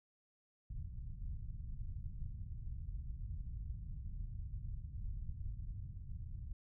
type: low-pass noise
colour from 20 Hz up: pink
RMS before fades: -44 dBFS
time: 0.7-6.53 s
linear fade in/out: 5 ms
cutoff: 120 Hz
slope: 24 dB/octave
effects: none